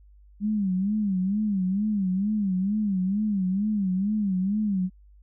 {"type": "tone with vibrato", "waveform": "sine", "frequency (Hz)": 198.7, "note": "G3", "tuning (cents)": 24, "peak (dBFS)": -22, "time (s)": [0.4, 4.9], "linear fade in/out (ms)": 50, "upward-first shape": "sine", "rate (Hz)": 2.2, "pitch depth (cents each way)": 140, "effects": ["added 50 Hz sine -50 dBFS peak until 5.22 s"]}